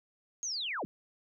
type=linear sweep; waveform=sine; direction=down; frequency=6620 to 119.9 Hz; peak=-33 dBFS; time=0.43-0.85 s; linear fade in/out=0 ms; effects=none